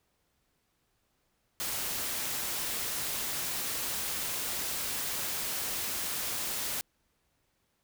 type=noise; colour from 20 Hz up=white; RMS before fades=-34 dBFS; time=1.6-6.81 s; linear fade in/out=0 ms; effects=pink hiss -75 dBFS RMS until 7.83 s